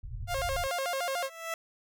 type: low-pass noise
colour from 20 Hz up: pink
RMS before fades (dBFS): -38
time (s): 0.03-0.67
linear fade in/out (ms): 2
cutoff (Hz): 130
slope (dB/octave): 96
type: tone with vibrato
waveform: sawtooth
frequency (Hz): 615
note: D#5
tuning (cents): -20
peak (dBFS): -26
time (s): 0.27-1.3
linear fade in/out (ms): 50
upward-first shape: square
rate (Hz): 6.8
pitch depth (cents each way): 230
type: tone with exponential growth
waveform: 15% pulse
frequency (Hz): 659.3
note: E5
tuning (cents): 0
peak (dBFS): -24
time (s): 1.03-1.54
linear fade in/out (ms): 1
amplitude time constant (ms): 110
effects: none